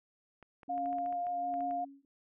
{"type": "clicks", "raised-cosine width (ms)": 0.5, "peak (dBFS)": -38, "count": 12, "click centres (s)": [0.427, 0.632, 0.779, 0.859, 0.929, 0.985, 1.061, 1.126, 1.268, 1.54, 1.607, 1.71]}
{"type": "tone with tremolo", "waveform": "sine", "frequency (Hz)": 277.2, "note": "C#4", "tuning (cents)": 0, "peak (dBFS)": -39, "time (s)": [0.68, 2.05], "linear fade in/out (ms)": 2, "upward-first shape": "triangle", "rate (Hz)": 1.3, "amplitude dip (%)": 100}
{"type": "tone with vibrato", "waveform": "sine", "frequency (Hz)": 707, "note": "F5", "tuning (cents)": 21, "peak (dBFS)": -32, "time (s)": [0.69, 1.85], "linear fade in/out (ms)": 10, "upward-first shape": "square", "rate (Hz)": 5.4, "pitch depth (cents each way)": 10}
{"effects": []}